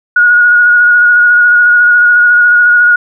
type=tone with vibrato; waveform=sine; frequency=1447 Hz; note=F#6; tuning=39 cents flat; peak=-3 dBFS; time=0.16-2.96 s; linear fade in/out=5 ms; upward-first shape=square; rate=14 Hz; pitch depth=16 cents each way; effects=none